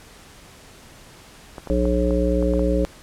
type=clicks; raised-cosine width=1 ms; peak=-19 dBFS; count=7; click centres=1.582 / 1.673 / 1.854 / 2.108 / 2.426 / 2.537 / 2.594 s
type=harmonic tone; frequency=60.4 Hz; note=B1; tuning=38 cents flat; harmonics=1 / 3 / 5 / 7 / 9; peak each=-21 / -25 / -24 / -26 / -23 dBFS; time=1.7-2.85 s; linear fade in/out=0 ms
effects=pink hiss -46 dBFS RMS until 3.02 s + low-pass 11000 Hz 12 dB/octave